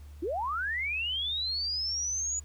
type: linear sweep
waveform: sine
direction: up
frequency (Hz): 295.1 to 6930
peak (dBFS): -29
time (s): 0.22-2.4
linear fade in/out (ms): 10
effects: added 73 Hz sine -44 dBFS peak until 2.44 s + pink hiss -62 dBFS RMS until 2.44 s